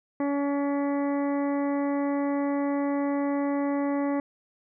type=harmonic tone; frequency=283.1 Hz; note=C#4; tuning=37 cents sharp; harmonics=1 / 2 / 3 / 4 / 5 / 6 / 7 / 8; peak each=-25 / -31 / -36 / -39 / -50 / -48 / -43 / -54 dBFS; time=0.2-4.2 s; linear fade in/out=2 ms; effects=none